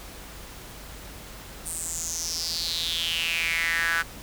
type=tone with high-pass filter sweep; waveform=sawtooth; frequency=166.5 Hz; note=E3; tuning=18 cents sharp; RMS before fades=-28 dBFS; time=1.65-4.03 s; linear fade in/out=20 ms; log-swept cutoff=9100 to 1500 Hz; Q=6; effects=added 50 Hz sine -46 dBFS peak until 4.22 s + pink hiss -43 dBFS RMS until 4.22 s